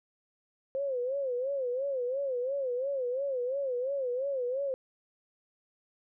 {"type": "tone with vibrato", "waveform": "sine", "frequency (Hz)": 523.3, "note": "C5", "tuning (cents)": 0, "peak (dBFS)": -29, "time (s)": [0.75, 4.74], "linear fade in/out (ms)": 0, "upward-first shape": "sine", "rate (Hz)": 2.9, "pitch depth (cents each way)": 130, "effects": []}